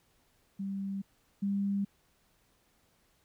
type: tone pair in turn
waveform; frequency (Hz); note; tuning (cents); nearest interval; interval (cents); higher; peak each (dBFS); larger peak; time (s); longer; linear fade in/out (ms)
sine; 196 / 199.2; G3 / G3; 0 / +28; unison; 28; second; -33 / -28; second; 0.59-1.02 / 1.42-1.85; neither; 10
effects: pink hiss -70 dBFS RMS until 3.24 s